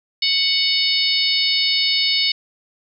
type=harmonic tone; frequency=740 Hz; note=F#5; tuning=in tune; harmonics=3 / 4 / 5 / 6 / 7; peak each=-24 / -23 / -21 / -20 / -24 dBFS; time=0.22-2.32 s; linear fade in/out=5 ms; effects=none